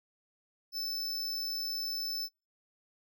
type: tone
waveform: square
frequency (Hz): 5274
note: E8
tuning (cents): 0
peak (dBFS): -34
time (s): 0.72-2.29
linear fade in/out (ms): 50
effects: noise-tail reverb RT60 0.3 s tail -25 dB re dry